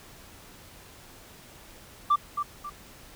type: tone with echo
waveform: sine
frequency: 1174.7 Hz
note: D6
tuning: in tune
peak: -16 dBFS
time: 2.1-2.16 s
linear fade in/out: 10 ms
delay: 270 ms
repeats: 2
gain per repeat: -9 dB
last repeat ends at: 2.7 s
effects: tanh soft clip ceiling -16 dBFS + pink hiss -50 dBFS RMS until 3.15 s